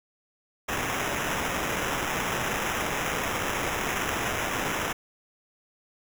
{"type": "noise with sample-and-hold", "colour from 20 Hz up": "blue", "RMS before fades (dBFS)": -29, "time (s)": [0.68, 4.93], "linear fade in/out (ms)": 10, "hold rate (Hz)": 4410, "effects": []}